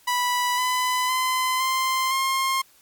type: tone with pitch steps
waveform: sawtooth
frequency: 985 / 1004.5 / 1024.5 / 1044.8 / 1065.5 Hz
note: B5 / B5 / C6 / C6 / C6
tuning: -5 / +29 / -37 / -3 / +31 cents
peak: -17 dBFS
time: 0.07-2.62 s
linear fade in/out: 10 ms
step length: 510 ms
effects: white hiss -56 dBFS RMS until 2.81 s + MP3 96 kbps